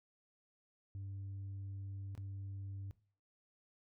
sine tone with dropouts, 98 Hz, G2, in tune, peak -40 dBFS, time 0.95-2.91 s, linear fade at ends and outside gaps 0 ms, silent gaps 2.151-2.177 s, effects noise-tail reverb RT60 0.4 s tail -18 dB re dry + tanh soft clip ceiling -41 dBFS

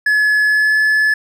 triangle tone with pitch glide, 1706 to 1721.8 Hz, G#6 to A6, +46 to -38 cents, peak -9 dBFS, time 0.06-1.14 s, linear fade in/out 5 ms, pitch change +16 cents, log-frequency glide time 0.45-0.78 s, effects none

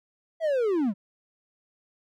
triangle linear sweep, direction down, 670 to 180 Hz, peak -20 dBFS, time 0.4-0.94 s, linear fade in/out 50 ms, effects none

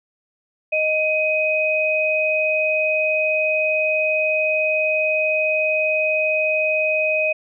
sine tone pair together, 622.3 / 2513 Hz, D#5 / D#7, 0 / +17 cents, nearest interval 2 octaves, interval 2417 cents, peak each -20 / -19 dBFS, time 0.72-7.33 s, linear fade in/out 10 ms, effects none

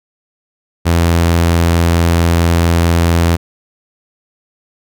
sawtooth tone, 84.5 Hz, E2, 43 cents sharp, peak -5 dBFS, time 0.85-3.37 s, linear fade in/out 20 ms, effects none

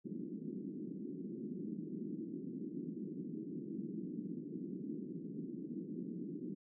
pink band-pass noise, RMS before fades -44 dBFS, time 0.04-6.55 s, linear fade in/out 20 ms, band 170 to 360 Hz, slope 48 dB/octave, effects none

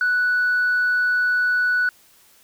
sine tone, 1480 Hz, F#6, in tune, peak -15 dBFS, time 0.01-1.89 s, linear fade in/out 2 ms, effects tanh soft clip ceiling -14 dBFS + white hiss -54 dBFS RMS until 2.43 s

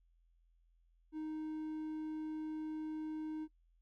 triangle tone, 311.1 Hz, D#4, in tune, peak -37 dBFS, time 1.12-3.48 s, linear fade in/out 50 ms, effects noise-tail reverb RT60 0.1 s tail -22 dB re dry + added 42 Hz sine -68 dBFS peak until 3.81 s

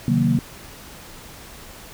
sine chord, C half-diminished seventh, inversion none, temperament equal with one note detuned, 133.64 / 155.56 / 185 / 233.1 Hz, C3 / Eb3 / Gb3 / Bb3, +37 / 0 / 0 / 0 cents, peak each -21 / -22 / -23 / -19 dBFS, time 0.08-0.39 s, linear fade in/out 2 ms, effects pink hiss -41 dBFS RMS until 1.93 s

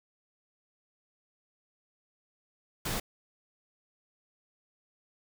pink noise, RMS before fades -33 dBFS, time 2.85-3 s, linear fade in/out 5 ms, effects none

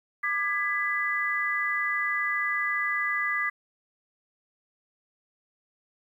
sine chord, G# diminished, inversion second, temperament just, 1196.1 / 1661.2 / 1993.5 Hz, D6 / G#6 / B6, +31 / 0 / +16 cents, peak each -31 / -31 / -27 dBFS, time 0.23-3.5 s, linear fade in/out 10 ms, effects 10-bit

